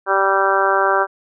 harmonic tone, 194.6 Hz, G3, 12 cents flat, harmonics 2 / 3 / 4 / 5 / 6 / 7 / 8, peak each -21 / -21 / -21 / -21 / -21 / -21 / -21 dBFS, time 0.06-1.07 s, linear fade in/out 50 ms, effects none

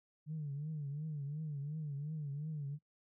sine tone with vibrato, 148.4 Hz, D3, 18 cents sharp, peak -37 dBFS, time 0.26-2.79 s, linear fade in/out 50 ms, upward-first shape triangle, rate 2.8 Hz, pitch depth 130 cents each way, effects noise-tail reverb RT60 0.1 s tail -23 dB re dry + tanh soft clip ceiling -34 dBFS

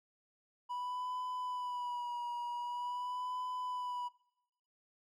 triangle tone with vibrato, 981 Hz, B5, 12 cents flat, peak -35 dBFS, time 0.69-4.09 s, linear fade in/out 20 ms, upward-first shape sine, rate 0.45 Hz, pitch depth 38 cents each way, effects noise-tail reverb RT60 1.0 s tail -25 dB re dry

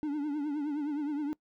triangle tone with vibrato, 294 Hz, D4, 2 cents sharp, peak -28 dBFS, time 0.03-1.33 s, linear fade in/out 0 ms, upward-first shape triangle, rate 9.6 Hz, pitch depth 99 cents each way, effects noise-tail reverb RT60 0.1 s tail -23 dB re dry

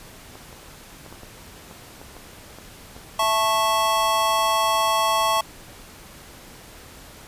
clicks, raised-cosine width 1 ms, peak -27 dBFS, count 11, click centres 0.355 / 0.528 / 1.063 / 1.126 / 1.233 / 1.712 / 2.015 / 2.167 / 2.586 / 2.965 / 3.227 s
square chord, A major, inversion second, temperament just, 660 / 880 / 1100 Hz, E5 / A5 / C#6, +2 / 0 / -14 cents, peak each -26 / -24 / -22 dBFS, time 3.19-5.41 s, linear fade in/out 5 ms
effects pink hiss -44 dBFS RMS until 7.27 s + resampled to 32000 Hz

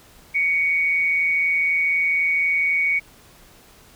sine tone with amplitude modulation, 2237 Hz, C#7, 15 cents sharp, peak -15 dBFS, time 0.34-3 s, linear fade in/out 20 ms, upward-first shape sine, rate 164 Hz, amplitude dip 45%, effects pink hiss -50 dBFS RMS until 3.95 s

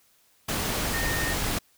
sine tone in noise, 1837 Hz, A#6, 26 cents flat, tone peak -30 dBFS, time 0.93-1.34 s, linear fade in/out 10 ms, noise pink, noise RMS -28 dBFS, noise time 0.48-1.59 s, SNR -5 dB, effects white hiss -63 dBFS RMS until 1.77 s

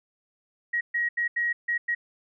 sine tone bursts at uneven times, 1897 Hz, A#6, 30 cents sharp, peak -23 dBFS, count 6, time 0.73-0.81 / 0.94-1.09 / 1.17-1.28 / 1.36-1.53 / 1.68-1.78 / 1.88-1.95 s, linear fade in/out 10 ms, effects none

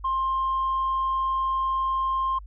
sine tone, 1058 Hz, C6, 19 cents sharp, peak -21 dBFS, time 0.04-2.39 s, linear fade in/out 10 ms, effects tanh soft clip ceiling -19 dBFS + added 50 Hz sine -39 dBFS peak until 2.46 s

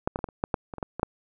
clicks, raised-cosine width 1 ms, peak -10 / -12 / -22 / -13 / -29 / -10 / -9 / -22 / -23 / -15 / -18 / -7 dBFS, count 12, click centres 0.075 / 0.159 / 0.19 / 0.242 / 0.288 / 0.439 / 0.542 / 0.738 / 0.783 / 0.828 / 0.996 / 1.031 s, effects none

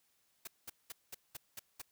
white noise bursts, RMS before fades -45 dBFS, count 7, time 0.45-1.818 s, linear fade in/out 5 ms, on 24 ms, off 200 ms, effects white hiss -75 dBFS RMS until 1.91 s

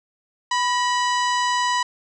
harmonic tone with a mistuned harmonic, 990 Hz, B5, 4 cents sharp, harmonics 1 / 2 / 3 / 4 / 5 / 6 / 7 / 8, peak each -20 / -26 / -30 / -32 / -34 / -36 / -37 / -38 dBFS, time 0.51-1.83 s, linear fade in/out 5 ms, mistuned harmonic 2, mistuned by -63 cents, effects none

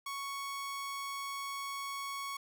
sawtooth tone, 1110 Hz, C#6, 2 cents sharp, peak -34 dBFS, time 0.06-2.37 s, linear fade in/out 5 ms, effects none

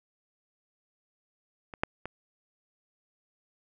clicks, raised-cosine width 0.5 ms, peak -26 / -10 / -21 dBFS, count 3, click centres 1.738 / 1.835 / 2.056 s, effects none

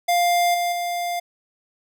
square tone with level steps, 700 Hz, F5, 4 cents sharp, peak -17 / -21 / -24 dBFS, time 0.08-1.2 s, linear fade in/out 10 ms, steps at 0.54 / 0.72 s, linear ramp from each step 5 ms, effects none

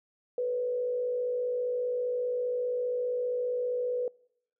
sine tone with frequency modulation, 493.9 Hz, B4, in tune, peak -27 dBFS, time 0.38-4.08 s, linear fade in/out 2 ms, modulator 55.1 Hz, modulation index 0.38, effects noise-tail reverb RT60 0.7 s tail -25 dB re dry

